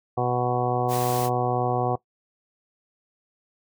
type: harmonic tone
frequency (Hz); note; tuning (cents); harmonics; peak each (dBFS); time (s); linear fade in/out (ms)
123.47; B2; 0; 1 / 2 / 3 / 4 / 5 / 6 / 7 / 8 / 9; -28 / -34 / -29 / -29 / -34 / -25 / -37 / -36 / -34; 0.17-1.96; 10
type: noise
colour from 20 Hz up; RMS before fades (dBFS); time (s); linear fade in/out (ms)
white; -34; 0.88-1.3; 50
effects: noise-tail reverb RT60 0.1 s tail -19 dB re dry